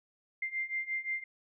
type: beating tone pair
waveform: sine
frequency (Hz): 2093 / 2098.7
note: C7 / C7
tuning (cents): 0 / +5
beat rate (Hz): 5.7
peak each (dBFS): -37 / -35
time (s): 0.42-1.24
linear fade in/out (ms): 5
effects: none